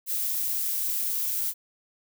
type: noise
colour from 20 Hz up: violet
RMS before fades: -28 dBFS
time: 0.06-1.54 s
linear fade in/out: 50 ms
effects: none